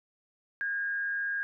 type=tone with frequency modulation; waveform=sine; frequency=1624 Hz; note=G#6; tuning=39 cents flat; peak=-29 dBFS; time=0.61-1.43 s; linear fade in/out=0 ms; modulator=135 Hz; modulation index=0.31; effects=none